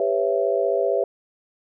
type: chord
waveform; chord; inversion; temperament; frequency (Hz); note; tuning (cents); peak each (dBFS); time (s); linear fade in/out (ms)
sine; C# half-diminished seventh; second; just; 399.1 / 498.9 / 554.4 / 665.2; G4 / B4 / C#5 / E5; +31 / +17 / 0 / +16; -24; 0-1.04; 2
effects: none